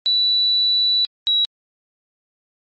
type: tone pair in turn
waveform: sine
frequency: 3953 / 3881 Hz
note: B7 / B7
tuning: +1 / -31 cents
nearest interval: unison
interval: 32 cents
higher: first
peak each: -14 dBFS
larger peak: neither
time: 0.06-1.05 / 1.27-1.45 s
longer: first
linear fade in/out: 0 ms
effects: MP3 32 kbps